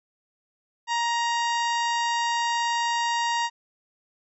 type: harmonic tone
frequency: 939 Hz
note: A#5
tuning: 12 cents sharp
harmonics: 1 / 2 / 3 / 4 / 5 / 6 / 7 / 8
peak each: -24 / -30 / -34 / -36 / -38 / -40 / -41 / -42 dBFS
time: 0.87-3.5 s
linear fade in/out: 50 ms
effects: none